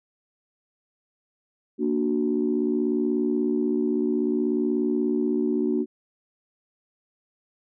sine chord, Bb augmented, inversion none, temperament equal, 233.1 / 293.7 / 370 Hz, Bb3 / D4 / F#4, 0 / 0 / 0 cents, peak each -25 dBFS, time 1.78-5.86 s, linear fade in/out 50 ms, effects tanh soft clip ceiling -12 dBFS

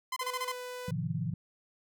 sawtooth tone bursts, 1028 Hz, C6, 31 cents flat, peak -28 dBFS, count 6, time 0.12-0.519 s, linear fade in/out 5 ms, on 44 ms, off 27 ms
sawtooth tone, 497.8 Hz, B4, 14 cents sharp, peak -35 dBFS, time 0.21-0.91 s, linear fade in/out 5 ms
sine chord, F dominant seventh, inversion first, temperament just, 109.13 / 130.96 / 157.15 / 174.61 Hz, A2 / C3 / Eb3 / F3, -14 / +2 / +18 / 0 cents, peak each -38 / -37 / -35 / -36 dBFS, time 0.88-1.34 s, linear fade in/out 5 ms
effects none

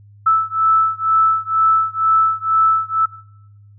sine beating tone pair, 1313 / 1315.1 Hz, E6 / E6, -7 / -4 cents, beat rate 2.1 Hz, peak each -15 dBFS, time 0.26-3.06 s, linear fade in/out 10 ms, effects noise-tail reverb RT60 0.8 s tail -19 dB re dry + added 102 Hz sine -42 dBFS peak until 3.78 s

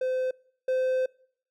triangle tone pair in turn, 514 / 515.8 Hz, C5 / C5, -31 / -25 cents, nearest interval unison, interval 6 cents, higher second, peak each -23 / -21 dBFS, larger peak second, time 0.01-0.31 / 0.68-1.06 s, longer second, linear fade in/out 5 ms, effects noise-tail reverb RT60 0.6 s tail -24 dB re dry

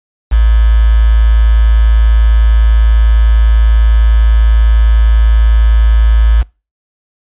sine tone with quantisation, 55.3 Hz, A1, 9 cents sharp, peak -4 dBFS, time 0.31-6.43 s, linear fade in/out 20 ms, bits 4, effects noise-tail reverb RT60 0.3 s tail -25 dB re dry + resampled to 8000 Hz

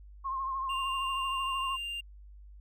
sine tone with vibrato, 1068 Hz, C6, 35 cents sharp, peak -31 dBFS, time 0.24-1.77 s, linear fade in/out 20 ms, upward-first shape triangle, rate 13 Hz, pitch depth 53 cents each way
triangle tone, 2794 Hz, F7, in tune, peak -33 dBFS, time 0.69-2.01 s, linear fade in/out 10 ms
effects added 50 Hz sine -48 dBFS peak until 2.6 s

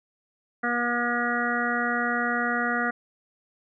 harmonic tone, 240 Hz, B3, 49 cents flat, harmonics 1 / 2 / 3 / 5 / 6 / 7 / 8, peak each -30 / -34 / -31 / -32 / -28 / -34 / -31 dBFS, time 0.63-2.91 s, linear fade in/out 10 ms, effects none

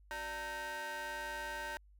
30% pulse ring-modulated tone, 320.2 Hz, D#4, 50 cents sharp, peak -34 dBFS, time 0.11-1.77 s, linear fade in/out 0 ms, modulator 1230 Hz, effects added 50 Hz sine -59 dBFS peak until 1.99 s

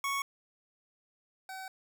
25% pulse tone pair in turn, 1108.7 / 760.7 Hz, C#6 / F#5, 0 / +48 cents, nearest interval perfect fifth, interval 652 cents, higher first, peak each -27 / -37 dBFS, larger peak first, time 0.04-0.22 / 1.49-1.68 s, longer second, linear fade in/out 2 ms, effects none

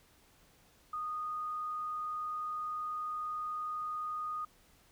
sine tone, 1235 Hz, D#6, 13 cents flat, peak -35 dBFS, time 0.93-4.45 s, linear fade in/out 5 ms, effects pink hiss -65 dBFS RMS until 4.91 s

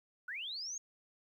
sine linear sweep, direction up, 1396.9 to 6650 Hz, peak -39 dBFS, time 0.28-0.78 s, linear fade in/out 5 ms, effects 12-bit

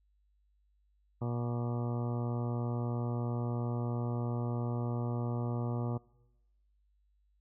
harmonic tone with a mistuned harmonic, 119.8 Hz, A#2, 48 cents sharp, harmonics 1 / 2 / 3 / 4 / 5 / 6 / 7 / 8 / 9 / 10, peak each -33 / -39 / -43 / -45 / -47 / -49 / -50 / -51 / -52 / -53 dBFS, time 1.21-5.98 s, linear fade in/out 10 ms, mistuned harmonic 9, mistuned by +58 cents, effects noise-tail reverb RT60 1.0 s tail -23 dB re dry + added 50 Hz sine -68 dBFS peak until 7.4 s

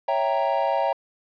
triangle chord, C# diminished seventh, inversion none, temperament equal, 554.4 / 659.3 / 784 / 932.3 Hz, C#5 / E5 / G5 / Bb5, 0 / 0 / 0 / 0 cents, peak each -24 dBFS, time 0.08-0.93 s, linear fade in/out 5 ms, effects resampled to 11025 Hz + 9-bit

